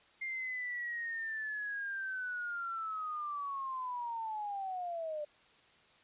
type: linear sweep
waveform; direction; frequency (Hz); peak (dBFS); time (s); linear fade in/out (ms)
sine; down; 2114 to 587.3; -36; 0.21-5.25; 10
effects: white hiss -64 dBFS RMS until 6.03 s + resampled to 8000 Hz